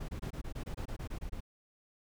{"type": "noise bursts", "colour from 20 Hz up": "brown", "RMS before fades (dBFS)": -39, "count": 13, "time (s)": [0, 1.406], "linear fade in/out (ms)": 10, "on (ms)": 86, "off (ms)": 24, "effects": []}